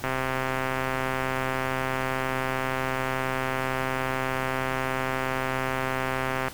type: click train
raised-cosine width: 0.5 ms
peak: -12 dBFS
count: 845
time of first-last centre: 0.04-6.483 s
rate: 131 Hz
effects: pink hiss -42 dBFS RMS until 6.53 s